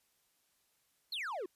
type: exponential sweep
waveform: triangle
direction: down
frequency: 4435 to 335 Hz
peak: -35 dBFS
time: 1.12-1.46 s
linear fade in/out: 5 ms
effects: white hiss -75 dBFS RMS until 1.55 s + resampled to 32000 Hz